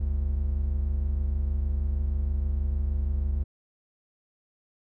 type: tone pair together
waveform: triangle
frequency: 45.13 / 71.5 Hz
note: F#1 / D2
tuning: -42 / -46 cents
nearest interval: minor sixth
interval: 796 cents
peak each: -28 / -23 dBFS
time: 0-3.44 s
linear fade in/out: 10 ms
effects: none